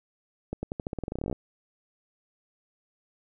accelerating click train, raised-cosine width 2 ms, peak -18 dBFS, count 19, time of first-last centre 0.53-1.328 s, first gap 100 ms, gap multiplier 0.89, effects none

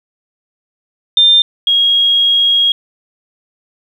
sine tone pair in turn, 3600 / 3282 Hz, A7 / G#7, +39 / -21 cents, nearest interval major second, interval 160 cents, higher first, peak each -5 / -8 dBFS, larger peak first, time 1.17-1.42 / 1.67-2.72 s, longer second, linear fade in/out 2 ms, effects 7-bit

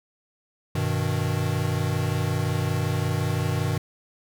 square chord, G augmented, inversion none, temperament equal, 98 / 123.47 / 155.56 Hz, G2 / B2 / D#3, 0 / 0 / 0 cents, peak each -28 dBFS, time 0.75-3.78 s, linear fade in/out 5 ms, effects none

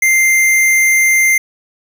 square tone, 2093 Hz, C7, in tune, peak -9 dBFS, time 0.02-1.38 s, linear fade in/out 5 ms, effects none

